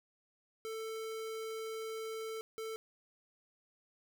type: tone bursts at uneven times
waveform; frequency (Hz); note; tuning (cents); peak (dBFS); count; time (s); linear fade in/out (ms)
square; 443.6; A4; +14; -40; 2; 0.65-2.41 / 2.58-2.76; 0
effects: none